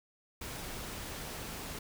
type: noise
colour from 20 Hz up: pink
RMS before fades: -42 dBFS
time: 0.41-1.79 s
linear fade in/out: 5 ms
effects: none